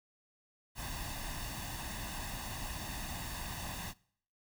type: noise with comb filter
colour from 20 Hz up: pink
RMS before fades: -41 dBFS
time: 0.75-3.94 s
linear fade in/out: 50 ms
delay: 1.1 ms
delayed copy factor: +0.7
effects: noise-tail reverb RT60 0.6 s tail -23 dB re dry